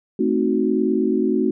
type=chord; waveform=sine; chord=A diminished seventh; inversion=none; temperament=equal; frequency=220 / 261.6 / 311.1 / 370 Hz; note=A3 / C4 / Eb4 / Gb4; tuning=0 / 0 / 0 / 0 cents; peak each=-22 / -22 / -23 / -21 dBFS; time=0.19-1.51 s; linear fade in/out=5 ms; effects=none